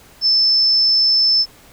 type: tone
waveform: sine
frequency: 5274 Hz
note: E8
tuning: in tune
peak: -11 dBFS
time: 0.21-1.46 s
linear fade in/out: 50 ms
effects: pink hiss -46 dBFS RMS until 1.72 s